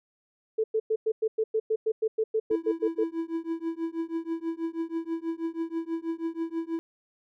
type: tone bursts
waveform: sine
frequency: 440 Hz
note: A4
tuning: in tune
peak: -22 dBFS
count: 16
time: 0.58-3.04 s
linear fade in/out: 10 ms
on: 60 ms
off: 100 ms
type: tone with tremolo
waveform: triangle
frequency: 329.6 Hz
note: E4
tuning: in tune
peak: -23 dBFS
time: 2.51-6.79 s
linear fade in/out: 0 ms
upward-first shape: triangle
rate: 6.2 Hz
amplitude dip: 100%
effects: none